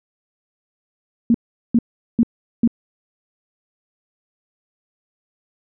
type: tone bursts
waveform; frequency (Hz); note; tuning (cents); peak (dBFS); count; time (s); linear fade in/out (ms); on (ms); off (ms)
sine; 233.1; A#3; 0; -10; 4; 1.3-2.676; 2; 44; 400
effects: none